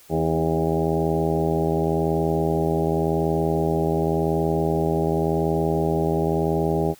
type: harmonic tone with a mistuned harmonic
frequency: 80.9 Hz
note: E2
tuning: 32 cents flat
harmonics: 1 / 2 / 3 / 4 / 5 / 6 / 7 / 8 / 9 / 10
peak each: -31 / -24 / -32 / -28 / -24 / -33 / -31 / -31 / -36 / -30 dBFS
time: 0.09-6.95 s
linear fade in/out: 50 ms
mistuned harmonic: 4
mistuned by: -27 cents
effects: white hiss -51 dBFS RMS until 6.99 s